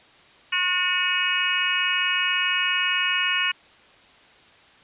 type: harmonic tone with a mistuned harmonic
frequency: 362.3 Hz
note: F#4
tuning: 36 cents flat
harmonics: 3 / 4 / 5 / 6 / 7 / 8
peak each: -31 / -29 / -28 / -29 / -26 / -25 dBFS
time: 0.52-3.52 s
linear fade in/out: 10 ms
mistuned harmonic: 6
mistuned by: +51 cents
effects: white hiss -52 dBFS RMS until 4.83 s + resampled to 8000 Hz